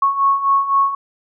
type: beating tone pair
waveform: sine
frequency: 1100 / 1103.9 Hz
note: C#6 / C#6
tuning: -14 / -8 cents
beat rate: 3.9 Hz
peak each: -19 / -14 dBFS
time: 0.02-0.95 s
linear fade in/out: 5 ms
effects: none